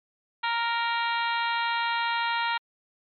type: harmonic tone with a mistuned harmonic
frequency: 466.2 Hz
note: A#4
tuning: in tune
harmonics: 2 / 3 / 4 / 5 / 6 / 7 / 8 / 9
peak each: -27 / -31 / -33 / -35 / -37 / -38 / -39 / -40 dBFS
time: 0.43-2.58 s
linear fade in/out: 10 ms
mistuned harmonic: 9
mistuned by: -44 cents
effects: MP3 64 kbps